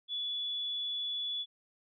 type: tone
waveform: sine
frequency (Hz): 3427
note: A7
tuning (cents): -46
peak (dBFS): -33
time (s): 0.08-1.46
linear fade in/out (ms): 50
effects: none